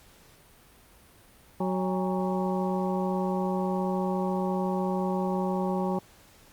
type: harmonic tone with a mistuned harmonic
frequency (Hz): 185.8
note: F#3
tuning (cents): +7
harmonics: 1 / 2 / 3 / 4 / 5 / 6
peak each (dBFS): -28 / -32 / -34 / -34 / -37 / -41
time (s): 1.6-5.99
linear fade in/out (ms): 5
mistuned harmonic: 4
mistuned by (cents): +150
effects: pink hiss -56 dBFS RMS until 6.52 s + Opus 48 kbps